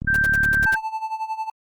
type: click train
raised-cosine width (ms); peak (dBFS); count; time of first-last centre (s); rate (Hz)
5; -17; 24; 0.02-0.654; 36.3
type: tone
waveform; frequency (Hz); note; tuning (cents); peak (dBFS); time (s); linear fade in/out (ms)
sine; 1568; G6; 0; -16; 0.07-0.76; 10
type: noise bursts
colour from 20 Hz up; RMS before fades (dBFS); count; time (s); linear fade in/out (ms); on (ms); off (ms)
pink; -31; 7; 0.14-0.746; 2; 24; 73
type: tone with tremolo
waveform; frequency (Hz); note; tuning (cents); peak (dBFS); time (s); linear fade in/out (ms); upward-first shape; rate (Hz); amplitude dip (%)
triangle; 880; A5; 0; -20; 0.66-1.5; 5; sine; 11; 80
effects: Opus 24 kbps